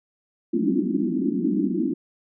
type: band-pass noise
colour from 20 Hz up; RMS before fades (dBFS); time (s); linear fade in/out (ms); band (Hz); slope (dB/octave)
white; -23; 0.53-1.94; 10; 180 to 350; 96
effects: none